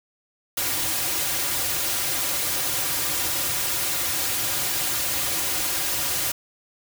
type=noise with comb filter; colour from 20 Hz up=white; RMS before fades=-25 dBFS; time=0.57-6.32 s; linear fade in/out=5 ms; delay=4.6 ms; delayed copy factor=-0.85; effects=none